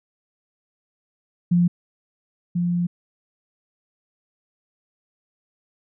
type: tone pair in turn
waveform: sine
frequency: 174.61 / 174.61 Hz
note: F3 / F3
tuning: 0 / 0 cents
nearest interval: unison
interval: 0 cents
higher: neither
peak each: -14 / -19 dBFS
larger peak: first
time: 1.51-1.68 / 2.55-2.87 s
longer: second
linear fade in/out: 10 ms
effects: none